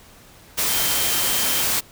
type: tone in noise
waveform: sine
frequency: 3136 Hz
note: G7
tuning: in tune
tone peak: -30 dBFS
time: 0.68-1.64 s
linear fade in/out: 20 ms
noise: white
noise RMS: -21 dBFS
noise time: 0.57-1.81 s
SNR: -12 dB
effects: pink hiss -48 dBFS RMS until 1.91 s